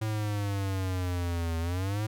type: exponential two-way sweep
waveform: square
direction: down then up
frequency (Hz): 110 to 81.7 to 110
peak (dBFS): -29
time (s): 0.01-2.07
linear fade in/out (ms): 10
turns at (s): 1.59
effects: none